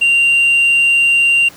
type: tone with tanh clipping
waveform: sine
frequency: 2772 Hz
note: F7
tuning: 14 cents flat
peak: -9 dBFS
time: 0.01-1.49 s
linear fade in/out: 10 ms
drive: 1 dB
effects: pink hiss -39 dBFS RMS until 1.56 s + high-pass 100 Hz 12 dB/octave